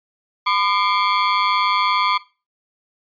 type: ring-modulated tone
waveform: sawtooth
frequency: 1108.7 Hz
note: C#6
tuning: in tune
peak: -9 dBFS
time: 0.46-2.18 s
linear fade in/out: 10 ms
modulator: 98.5 Hz
effects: noise-tail reverb RT60 0.3 s tail -18 dB re dry + resampled to 11025 Hz